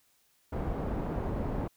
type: low-pass noise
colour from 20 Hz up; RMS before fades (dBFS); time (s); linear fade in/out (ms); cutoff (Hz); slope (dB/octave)
pink; -33; 0.52-1.68; 10; 720; 12
effects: white hiss -69 dBFS RMS until 1.76 s